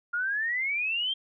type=exponential sweep; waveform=sine; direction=up; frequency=1396.9 to 3211 Hz; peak=-26 dBFS; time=0.13-1.14 s; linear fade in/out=10 ms; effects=none